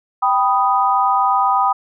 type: chord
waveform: sine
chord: G augmented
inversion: none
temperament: equal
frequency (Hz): 784 / 987.8 / 1244.5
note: G5 / B5 / D#6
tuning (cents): 0 / 0 / 0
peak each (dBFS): -17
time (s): 0.22-1.73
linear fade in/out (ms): 10
effects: none